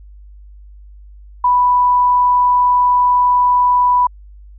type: tone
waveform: sine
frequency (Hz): 987.8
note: B5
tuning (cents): 0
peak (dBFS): -9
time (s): 1.44-4.07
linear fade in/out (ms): 5
effects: added 50 Hz sine -36 dBFS peak until 4.58 s